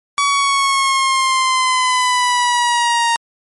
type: exponential sweep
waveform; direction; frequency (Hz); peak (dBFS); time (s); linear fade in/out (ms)
sawtooth; down; 1137 to 929; -9; 0.18-3.16; 0
effects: MP3 48 kbps